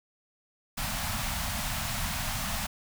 pink band-stop noise, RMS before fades -32 dBFS, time 0.77-2.67 s, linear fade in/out 10 ms, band 240 to 630 Hz, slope 48 dB/octave, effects none

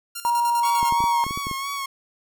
5% pulse tone with tremolo, 1393 Hz, F6, 5 cents flat, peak -18 dBFS, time 0.15-0.9 s, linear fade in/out 10 ms, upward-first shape square, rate 10 Hz, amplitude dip 65%
sine tone with pitch glide, 950 to 940.7 Hz, A#5 to A#5, +33 to +15 cents, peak -18 dBFS, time 0.25-1.24 s, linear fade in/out 0 ms, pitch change -18 cents, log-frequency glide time 0.38-0.94 s
sawtooth tone with vibrato, 1104 Hz, C#6, 7 cents flat, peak -23 dBFS, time 0.63-1.86 s, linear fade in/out 5 ms, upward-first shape sine, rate 3 Hz, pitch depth 39 cents each way
clicks, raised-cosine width 3 ms, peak -20 dBFS, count 9, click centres 0.829 / 0.924 / 1.005 / 1.04 / 1.266 / 1.309 / 1.375 / 1.469 / 1.513 s
effects none

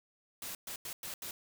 white noise bursts at uneven times, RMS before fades -42 dBFS, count 5, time 0.42-0.55 / 0.67-0.76 / 0.85-0.93 / 1.03-1.14 / 1.22-1.31 s, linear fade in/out 2 ms, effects none

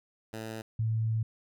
10% pulse / sine tone pair in turn, 111 / 111.44 Hz, A2 / A2, +16 / +23 cents, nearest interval unison, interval 7 cents, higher second, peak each -29 / -26 dBFS, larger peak second, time 0.33-0.62 / 0.79-1.23 s, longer second, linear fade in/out 5 ms, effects none

